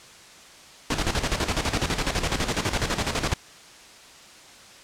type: noise with tremolo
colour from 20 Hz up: pink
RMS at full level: -23 dBFS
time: 0.9-3.34 s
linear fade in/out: 5 ms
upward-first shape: square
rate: 12 Hz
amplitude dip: 65%
effects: white hiss -47 dBFS RMS until 4.83 s + low-pass 7000 Hz 12 dB/octave